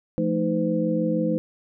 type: tone cluster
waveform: sine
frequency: 172 / 218.5 / 312.7 / 509 Hz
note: F3 / A3 / D#4 / C5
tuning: -26 / -12 / +9 / -48 cents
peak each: -26 dBFS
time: 0.18-1.38 s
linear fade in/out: 0 ms
effects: none